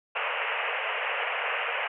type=band-pass noise; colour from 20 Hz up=white; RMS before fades=-30 dBFS; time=0.15-1.88 s; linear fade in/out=10 ms; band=440 to 2900 Hz; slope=96 dB/octave; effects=none